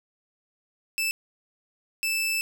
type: tone bursts at uneven times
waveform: sawtooth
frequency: 2637 Hz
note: E7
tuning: in tune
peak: -21 dBFS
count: 2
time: 0.98-1.11 / 2.03-2.41 s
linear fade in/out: 0 ms
effects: none